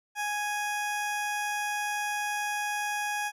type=tone; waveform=20% pulse; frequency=830.6 Hz; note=G#5; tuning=in tune; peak=-24 dBFS; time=0.15-3.32 s; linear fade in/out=50 ms; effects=resampled to 32000 Hz